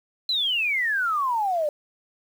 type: exponential sweep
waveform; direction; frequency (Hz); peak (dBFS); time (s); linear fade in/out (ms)
sine; down; 4119 to 577; -21; 0.29-1.69; 2
effects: 8-bit